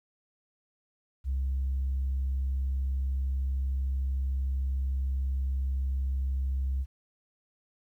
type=tone; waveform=sine; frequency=66.6 Hz; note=C2; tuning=31 cents sharp; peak=-25 dBFS; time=1.24-6.86 s; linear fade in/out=50 ms; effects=tanh soft clip ceiling -24 dBFS + 11-bit